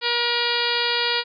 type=harmonic tone; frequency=476.9 Hz; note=A#4; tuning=39 cents sharp; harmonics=1 / 2 / 3 / 4 / 5 / 6 / 7 / 8 / 9 / 10; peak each=-29 / -29 / -29 / -29 / -29 / -29 / -29 / -29 / -29 / -29 dBFS; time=0.01-1.24 s; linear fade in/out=50 ms; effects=none